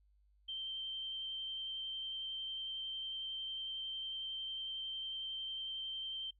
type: tone with vibrato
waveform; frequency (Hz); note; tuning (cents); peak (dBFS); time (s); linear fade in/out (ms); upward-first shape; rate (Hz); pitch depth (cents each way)
sine; 3129; G7; -4; -39; 0.48-6.31; 10; sine; 11; 8
effects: noise-tail reverb RT60 0.1 s tail -20 dB re dry + added 50 Hz sine -67 dBFS peak until 6.39 s